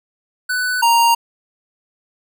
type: tone pair in turn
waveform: square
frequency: 1494 / 932.5 Hz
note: F#6 / A#5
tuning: +16 / 0 cents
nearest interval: minor sixth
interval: 816 cents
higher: first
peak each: -18 / -11 dBFS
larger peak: second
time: 0.49-0.82 / 0.82-1.15 s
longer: neither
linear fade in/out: 10 ms
effects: none